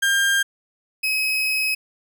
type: tone pair in turn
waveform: 35% pulse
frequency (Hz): 1600 / 2547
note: G6 / D#7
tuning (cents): +35 / +40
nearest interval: minor sixth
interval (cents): 805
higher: second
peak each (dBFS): -15 / -18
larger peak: first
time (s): 0.02-0.43 / 1.03-1.75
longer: second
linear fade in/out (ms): 10
effects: none